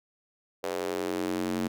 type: tone with high-pass filter sweep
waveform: square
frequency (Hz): 45.31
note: F#1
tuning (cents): -36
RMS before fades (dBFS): -31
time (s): 0.63-1.68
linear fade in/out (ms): 10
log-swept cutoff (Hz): 490 to 240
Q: 2.9
effects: none